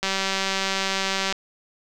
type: click train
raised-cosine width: 0.2 ms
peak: -7 dBFS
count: 251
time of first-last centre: 0.03-1.325 s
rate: 193 Hz
effects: none